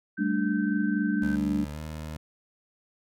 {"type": "tone", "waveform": "sine", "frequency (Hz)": 1544, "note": "G6", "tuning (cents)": -27, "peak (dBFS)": -35, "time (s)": [0.17, 1.36], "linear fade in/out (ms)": 10}
{"type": "chord", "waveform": "sine", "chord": "G suspended second", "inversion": "none", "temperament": "equal", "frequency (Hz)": [196, 220, 293.7], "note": ["G3", "A3", "D4"], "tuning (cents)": [0, 0, 0], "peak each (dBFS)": -28, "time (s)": [0.18, 1.65], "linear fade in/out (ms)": 20}
{"type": "tone with pitch glide", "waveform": "20% pulse", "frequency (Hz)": [73.8, 77.65], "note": ["D2", "D#2"], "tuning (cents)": [9, -3], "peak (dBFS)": -30, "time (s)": [1.22, 2.17], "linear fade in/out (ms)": 5, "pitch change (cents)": 88, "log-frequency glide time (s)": [1.71, 1.79]}
{"effects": []}